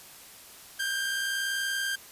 sawtooth tone pair together, 1534 / 1594.4 Hz, G6 / G6, -38 / +29 cents, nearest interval minor second, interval 67 cents, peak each -34 / -25 dBFS, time 0.79-1.96 s, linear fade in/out 10 ms, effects white hiss -49 dBFS RMS until 2.11 s + resampled to 32000 Hz

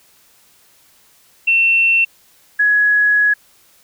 sine tone pair in turn, 2700 / 1678 Hz, E7 / G#6, +41 / +17 cents, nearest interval minor sixth, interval 824 cents, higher first, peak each -10 dBFS, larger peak neither, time 1.47-2.05 / 2.59-3.34 s, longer second, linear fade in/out 10 ms, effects white hiss -52 dBFS RMS until 3.83 s

